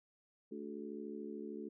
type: harmonic tone with a mistuned harmonic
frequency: 73.42 Hz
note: D2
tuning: in tune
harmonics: 3 / 4 / 5 / 6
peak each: -47 / -48 / -48 / -49 dBFS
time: 0.51-1.69 s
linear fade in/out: 10 ms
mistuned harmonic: 6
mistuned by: -49 cents
effects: none